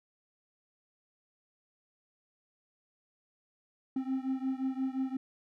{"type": "beating tone pair", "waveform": "triangle", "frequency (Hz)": [261.6, 267.3], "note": ["C4", "C4"], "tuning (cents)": [0, 37], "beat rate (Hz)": 5.7, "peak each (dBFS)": [-31, -33], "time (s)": [3.96, 5.17], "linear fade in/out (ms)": 5, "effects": []}